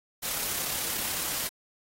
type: noise with amplitude modulation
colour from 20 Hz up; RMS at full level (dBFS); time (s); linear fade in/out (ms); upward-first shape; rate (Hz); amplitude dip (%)
white; -30; 0.22-1.49; 20; sine; 34; 30
effects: AAC 48 kbps